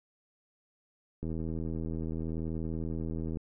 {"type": "click train", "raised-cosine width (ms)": 3, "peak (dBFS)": -24, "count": 174, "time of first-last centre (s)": [1.23, 3.371], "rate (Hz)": 80.8, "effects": []}